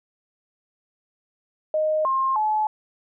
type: tone with pitch steps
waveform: sine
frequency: 620 / 1063 / 858 Hz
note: D#5 / C6 / A5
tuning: -6 / +27 / -44 cents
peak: -19 dBFS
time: 1.74-2.67 s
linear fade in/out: 2 ms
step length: 310 ms
effects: none